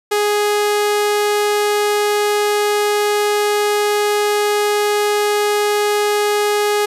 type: tone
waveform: sawtooth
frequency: 415.3 Hz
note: G#4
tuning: in tune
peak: -10 dBFS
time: 0.11-6.86 s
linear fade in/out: 10 ms
effects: resampled to 32000 Hz